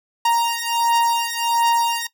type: beating tone pair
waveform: 45% pulse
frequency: 932.3 / 933.7 Hz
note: A#5 / A#5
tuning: 0 / +3 cents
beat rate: 1.4 Hz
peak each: -20 dBFS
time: 0.25-2.07 s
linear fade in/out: 5 ms
effects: noise-tail reverb RT60 0.1 s tail -18 dB re dry